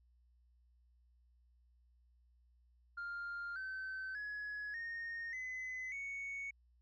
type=tone with pitch steps; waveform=sine; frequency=1400 / 1535.6 / 1684.2 / 1847.3 / 2026 / 2222 Hz; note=F6 / G6 / G#6 / A#6 / B6 / C#7; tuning=+4 / -36 / +24 / -16 / +44 / +4 cents; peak=-39 dBFS; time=2.97-6.51 s; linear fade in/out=10 ms; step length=590 ms; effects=tanh soft clip ceiling -39 dBFS + added 60 Hz sine -67 dBFS peak until 6.81 s